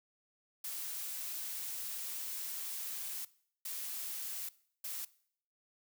blue noise bursts at uneven times, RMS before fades -41 dBFS, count 3, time 0.64-3.25 / 3.65-4.49 / 4.84-5.05 s, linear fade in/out 5 ms, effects noise-tail reverb RT60 0.6 s tail -20 dB re dry

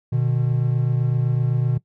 triangle tone pair together, 122.87 / 150.7 Hz, B2 / D3, -8 / +45 cents, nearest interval major third, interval 353 cents, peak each -17 / -21 dBFS, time 0.12-1.78 s, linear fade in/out 10 ms, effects noise-tail reverb RT60 0.1 s tail -19 dB re dry

